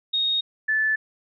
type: tone pair in turn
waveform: sine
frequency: 3729 / 1744.7 Hz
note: A#7 / A6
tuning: 0 / -15 cents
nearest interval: octave + minor second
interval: 1315 cents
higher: first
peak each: -20 / -19 dBFS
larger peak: second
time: 0.13-0.41 / 0.68-0.96 s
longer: neither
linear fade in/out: 10 ms
effects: none